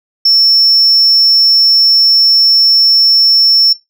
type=tone; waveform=sine; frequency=5400 Hz; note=E8; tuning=41 cents sharp; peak=-4 dBFS; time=0.25-3.73 s; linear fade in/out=5 ms; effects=noise-tail reverb RT60 0.2 s tail -20 dB re dry + tanh soft clip ceiling -2 dBFS